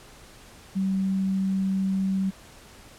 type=tone; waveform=sine; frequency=191.8 Hz; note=G3; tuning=37 cents flat; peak=-22 dBFS; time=0.75-2.31 s; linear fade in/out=20 ms; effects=pink hiss -49 dBFS RMS until 2.98 s + low-pass 11000 Hz 12 dB/octave